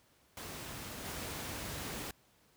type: noise with level steps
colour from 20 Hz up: pink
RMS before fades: -44 / -41 dBFS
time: 0.37-2.11 s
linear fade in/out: 2 ms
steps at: 1.04 s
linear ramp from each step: 20 ms
effects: pink hiss -68 dBFS RMS until 2.56 s + high-pass 60 Hz 12 dB/octave